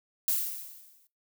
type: noise with exponential decay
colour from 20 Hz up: violet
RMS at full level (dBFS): -25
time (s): 0.28-1.07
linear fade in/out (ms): 1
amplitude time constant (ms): 170
effects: noise-tail reverb RT60 0.2 s tail -18 dB re dry